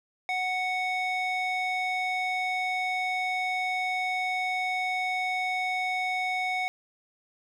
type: tone with band-pass filter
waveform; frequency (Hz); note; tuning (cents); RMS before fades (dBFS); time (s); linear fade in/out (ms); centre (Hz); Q
square; 740; F#5; 0; -29; 0.29-6.68; 0; 1800; 2
effects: none